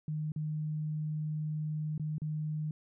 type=tone with dropouts; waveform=sine; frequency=153.4 Hz; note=D#3; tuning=24 cents flat; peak=-32 dBFS; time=0.08-2.71 s; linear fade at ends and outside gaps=2 ms; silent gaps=0.32-0.361 / 1.979-1.997 / 2.182-2.218 s; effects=none